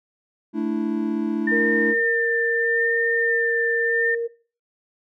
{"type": "chord", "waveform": "triangle", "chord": "A suspended fourth", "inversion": "none", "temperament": "equal", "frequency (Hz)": [220, 293.7, 329.6], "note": ["A3", "D4", "E4"], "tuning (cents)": [0, 0, 0], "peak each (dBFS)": [-24, -24, -24], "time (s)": [0.53, 1.95], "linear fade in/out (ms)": 50}
{"type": "tone with vibrato", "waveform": "sine", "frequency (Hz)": 1800, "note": "A6", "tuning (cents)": 39, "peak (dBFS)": -20, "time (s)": [1.47, 4.15], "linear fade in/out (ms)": 5, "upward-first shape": "sine", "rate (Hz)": 0.8, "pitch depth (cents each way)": 15}
{"type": "tone", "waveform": "sine", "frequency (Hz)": 466.2, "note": "A#4", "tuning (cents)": 0, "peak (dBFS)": -22, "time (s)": [1.51, 4.28], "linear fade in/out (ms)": 20}
{"effects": ["noise-tail reverb RT60 0.4 s tail -20 dB re dry"]}